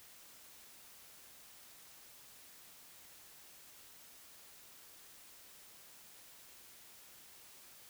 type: silence
effects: white hiss -58 dBFS RMS until 7.89 s